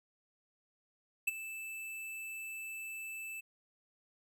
square tone with ADSR envelope, 2637 Hz, E7, in tune, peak -27 dBFS, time 1.27-3.41 s, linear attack 10 ms, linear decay 21 ms, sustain -15 dB, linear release 14 ms, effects none

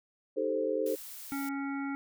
sine chord, A half-diminished seventh, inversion second, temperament equal, 311.1 / 392 / 440 / 523.3 Hz, Eb4 / G4 / A4 / C5, 0 / 0 / 0 / 0 cents, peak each -36 / -36 / -32 / -32 dBFS, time 0.36-0.96 s, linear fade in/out 20 ms
blue noise, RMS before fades -45 dBFS, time 0.86-1.49 s, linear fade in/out 2 ms
harmonic tone, 277.2 Hz, C#4, in tune, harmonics 1 / 3 / 5 / 7 / 8, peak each -33 / -43 / -42 / -50 / -47 dBFS, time 1.32-1.95 s, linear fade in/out 0 ms
effects none

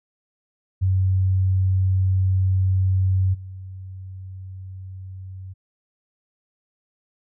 sine tone with level steps, 94.2 Hz, F#2, 32 cents sharp, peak -16 / -33 dBFS, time 0.81-5.54 s, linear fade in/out 20 ms, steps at 3.33 s, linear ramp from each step 20 ms, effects none

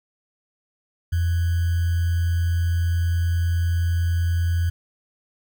sine tone with sample-and-hold, 85.3 Hz, F2, 40 cents flat, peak -18 dBFS, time 1.12-4.7 s, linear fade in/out 10 ms, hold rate 1575 Hz, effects none

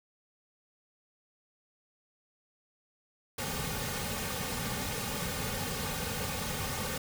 pink noise with comb filter, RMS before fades -35 dBFS, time 3.38-6.98 s, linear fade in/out 5 ms, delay 3 ms, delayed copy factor -0.75, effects none

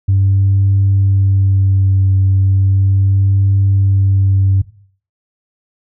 sine tone with vibrato, 97.1 Hz, G2, 16 cents flat, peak -7 dBFS, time 0.08-4.62 s, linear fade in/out 10 ms, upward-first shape triangle, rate 0.36 Hz, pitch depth 22 cents each way, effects noise-tail reverb RT60 0.5 s tail -17 dB re dry + tanh soft clip ceiling -5 dBFS

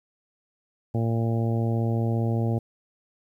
harmonic tone, 114.7 Hz, A#2, 28 cents flat, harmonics 1 / 2 / 3 / 4 / 5 / 6 / 7, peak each -23 / -29 / -33 / -35 / -37 / -39 / -40 dBFS, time 0.94-2.59 s, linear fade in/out 10 ms, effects 10-bit

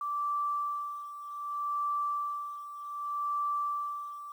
sine tone with tremolo, 1167 Hz, D6, 11 cents flat, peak -28 dBFS, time 0.01-4.32 s, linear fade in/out 2 ms, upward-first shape sine, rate 0.65 Hz, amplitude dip 75%, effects 10-bit

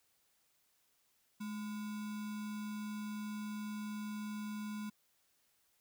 sine tone with sample-and-hold, 211.4 Hz, G#3, 31 cents sharp, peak -39 dBFS, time 1.4-4.9 s, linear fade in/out 10 ms, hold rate 1225 Hz, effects white hiss -75 dBFS RMS until 5.8 s

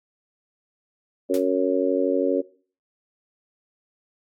harmonic tone, 92.5 Hz, F#2, in tune, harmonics 3 / 4 / 5 / 6, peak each -24 / -24 / -24 / -24 dBFS, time 1.29-2.42 s, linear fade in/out 20 ms
white noise with exponential decay, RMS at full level -32 dBFS, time 1.34-1.45 s, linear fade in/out 1 ms, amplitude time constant 23 ms
effects noise-tail reverb RT60 0.4 s tail -18 dB re dry + AAC 48 kbps

